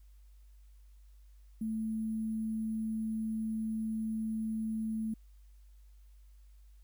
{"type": "tone with sample-and-hold", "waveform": "sine", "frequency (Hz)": 220, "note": "A3", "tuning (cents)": 0, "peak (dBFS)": -32, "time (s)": [1.61, 5.14], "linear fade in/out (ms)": 5, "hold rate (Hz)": 11025, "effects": ["added 50 Hz sine -54 dBFS peak until 6.83 s", "white hiss -75 dBFS RMS until 6.83 s"]}